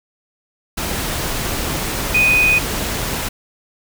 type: tone in noise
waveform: sine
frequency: 2489 Hz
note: D#7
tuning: in tune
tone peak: -11 dBFS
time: 2.14-2.59 s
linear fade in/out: 10 ms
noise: pink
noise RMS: -22 dBFS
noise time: 0.77-3.29 s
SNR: +8 dB
effects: none